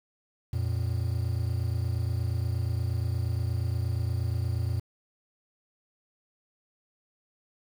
triangle tone pair together, 87.31 / 115.77 Hz, F2 / A#2, 0 / -11 cents, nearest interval perfect fourth, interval 489 cents, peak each -27 dBFS, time 0.53-4.8 s, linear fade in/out 5 ms, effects 8-bit

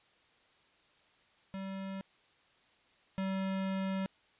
square tone pair in turn, 192.9 / 191.68 Hz, G3 / G3, -28 / -39 cents, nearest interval unison, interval 11 cents, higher first, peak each -39 / -33 dBFS, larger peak second, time 1.54-2.01 / 3.18-4.06 s, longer second, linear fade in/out 0 ms, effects white hiss -67 dBFS RMS until 4.39 s + resampled to 8000 Hz

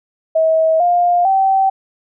sine tone with pitch steps, 642 / 704.2 / 772.3 Hz, E5 / F5 / G5, -46 / +14 / -26 cents, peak -10 dBFS, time 0.35-1.7 s, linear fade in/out 10 ms, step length 450 ms, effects none

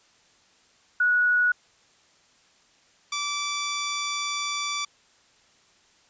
sine / 10% pulse tone pair in turn, 1464 / 1162 Hz, F#6 / D6, -19 / -19 cents, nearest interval major third, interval 400 cents, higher first, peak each -18 dBFS, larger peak neither, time 1-1.52 / 3.12-4.85 s, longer second, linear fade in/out 5 ms, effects white hiss -60 dBFS RMS until 6.09 s + resampled to 16000 Hz

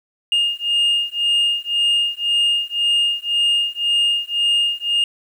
sine beating tone pair, 2832 / 2833.9 Hz, F7 / F7, +23 / +25 cents, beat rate 1.9 Hz, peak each -17 dBFS, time 0.32-5.04 s, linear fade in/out 2 ms, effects tanh soft clip ceiling -12 dBFS + 8-bit

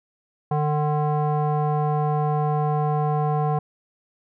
square tone with low-pass filter, 150 Hz, D3, 37 cents sharp, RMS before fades -22 dBFS, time 0.51-3.59 s, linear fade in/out 5 ms, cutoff 880 Hz, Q 8.1, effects none

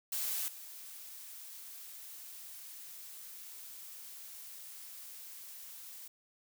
blue noise with level steps, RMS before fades -36 / -49 dBFS, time 0.12-6.08 s, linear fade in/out 5 ms, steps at 0.48 s, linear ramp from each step 2 ms, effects none

